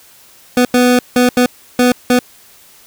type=tone bursts at uneven times; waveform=25% pulse; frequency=247.7 Hz; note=B3; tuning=5 cents sharp; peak=-4 dBFS; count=6; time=0.57-0.65 / 0.74-0.99 / 1.16-1.29 / 1.37-1.46 / 1.79-1.92 / 2.1-2.19 s; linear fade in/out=2 ms; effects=white hiss -44 dBFS RMS until 2.86 s